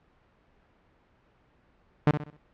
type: tone with echo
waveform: sawtooth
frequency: 148.9 Hz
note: D3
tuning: 24 cents sharp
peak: -13 dBFS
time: 2.07-2.11 s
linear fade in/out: 2 ms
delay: 64 ms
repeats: 4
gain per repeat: -9 dB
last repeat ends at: 2.366 s
effects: pink hiss -64 dBFS RMS until 2.53 s + low-pass 2000 Hz 12 dB/octave